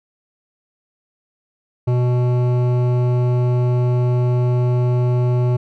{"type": "tone with hard clipping", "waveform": "sine", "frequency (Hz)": 123.47, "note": "B2", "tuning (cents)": 0, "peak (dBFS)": -16, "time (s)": [1.87, 5.57], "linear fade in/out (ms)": 10, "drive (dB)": 13, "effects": []}